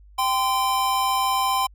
square tone pair together, 784 / 1029.1 Hz, G5 / C6, 0 / -29 cents, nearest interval perfect fourth, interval 471 cents, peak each -25 / -22 dBFS, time 0.18-1.67 s, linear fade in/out 10 ms, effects added 50 Hz sine -46 dBFS peak until 1.74 s

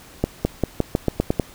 accelerating click train, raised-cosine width 2 ms, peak -4 dBFS, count 9, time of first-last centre 0.24-1.398 s, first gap 210 ms, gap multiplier 0.89, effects pink hiss -45 dBFS RMS until 1.54 s

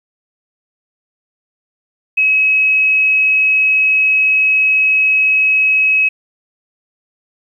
sine tone, 2559 Hz, D#7, 48 cents sharp, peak -9 dBFS, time 2.17-6.09 s, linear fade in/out 10 ms, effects 8-bit

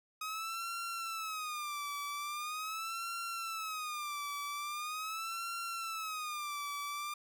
sawtooth tone with vibrato, 1256 Hz, D#6, 16 cents sharp, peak -34 dBFS, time 0.21-7.14 s, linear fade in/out 5 ms, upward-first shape sine, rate 0.42 Hz, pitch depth 150 cents each way, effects none

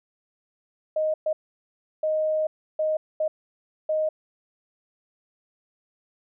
sine tone bursts at uneven times, 622.3 Hz, D#5, in tune, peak -21 dBFS, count 6, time 0.96-1.14 / 1.26-1.33 / 2.03-2.47 / 2.79-2.97 / 3.2-3.28 / 3.89-4.09 s, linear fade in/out 5 ms, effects none

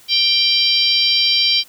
harmonic tone, 786 Hz, G5, 4 cents sharp, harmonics 3 / 4 / 5 / 6 / 7, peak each -23 / -17 / -19 / -17 / -23 dBFS, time 0.08-1.64 s, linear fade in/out 50 ms, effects white hiss -47 dBFS RMS until 1.68 s

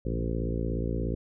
harmonic tone with a mistuned harmonic, 56.9 Hz, A#1, 41 cents flat, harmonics 1 / 2 / 3 / 4 / 5 / 6 / 7 / 8 / 9, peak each -31 / -34 / -36 / -37 / -38 / -39 / -39 / -40 / -41 dBFS, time 0.05-1.15 s, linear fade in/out 5 ms, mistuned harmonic 2, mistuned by +54 cents, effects none

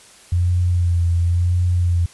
sine tone with vibrato, 87.31 Hz, F2, in tune, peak -14 dBFS, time 0.32-2.06 s, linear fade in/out 5 ms, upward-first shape sine, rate 0.95 Hz, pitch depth 35 cents each way, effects white hiss -46 dBFS RMS until 2.13 s + resampled to 24000 Hz

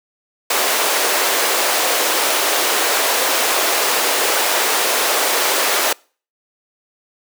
pink high-pass noise, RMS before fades -17 dBFS, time 0.5-5.93 s, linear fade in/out 5 ms, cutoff 410 Hz, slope 24 dB/octave, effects noise-tail reverb RT60 0.4 s tail -26 dB re dry

